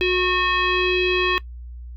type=tone with frequency modulation; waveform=sine; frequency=1094 Hz; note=C#6; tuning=23 cents flat; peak=-17 dBFS; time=0.01-1.38 s; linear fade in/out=0 ms; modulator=729 Hz; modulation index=3; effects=noise-tail reverb RT60 0.1 s tail -20 dB re dry + added 60 Hz sine -33 dBFS peak until 1.96 s